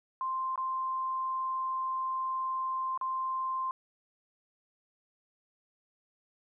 sine tone with dropouts, 1046.5 Hz, C6, in tune, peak -30 dBFS, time 0.21-3.71 s, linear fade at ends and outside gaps 1 ms, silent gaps 0.558-0.577 / 2.976-3.012 s, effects none

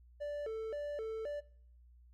triangle tone with vibrato, 509 Hz, C5, 48 cents flat, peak -35 dBFS, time 0.2-1.41 s, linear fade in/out 20 ms, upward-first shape square, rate 1.9 Hz, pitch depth 240 cents each way, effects noise-tail reverb RT60 0.6 s tail -21 dB re dry + added 60 Hz sine -58 dBFS peak until 2.13 s

